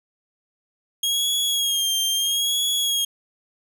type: tone with vibrato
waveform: sawtooth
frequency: 3264 Hz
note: G#7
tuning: 31 cents flat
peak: -17 dBFS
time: 1.03-3.05 s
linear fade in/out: 5 ms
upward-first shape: sine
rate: 0.76 Hz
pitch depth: 52 cents each way
effects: none